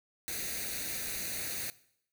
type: noise with comb filter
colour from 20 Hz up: white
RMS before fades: -37 dBFS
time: 0.28-1.7 s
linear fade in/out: 0 ms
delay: 0.47 ms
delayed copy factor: +0.7
effects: noise-tail reverb RT60 0.7 s tail -19 dB re dry